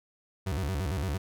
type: tone with vibrato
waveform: 35% pulse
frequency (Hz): 82.41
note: E2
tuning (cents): 0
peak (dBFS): -27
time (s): 0.46-1.18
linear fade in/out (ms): 10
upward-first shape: square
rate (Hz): 8.8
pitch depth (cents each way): 250
effects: none